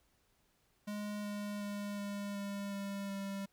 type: tone with pitch steps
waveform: square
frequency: 207.7 / 205.9 / 204.1 / 202.4 / 200.6 / 198.89 / 197.18 Hz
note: G#3 / G#3 / G#3 / G#3 / G3 / G3 / G3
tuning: 0 / -15 / -30 / -44 / +40 / +25 / +10 cents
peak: -39 dBFS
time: 0.87-3.46 s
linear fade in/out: 10 ms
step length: 370 ms
effects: pink hiss -74 dBFS RMS until 3.52 s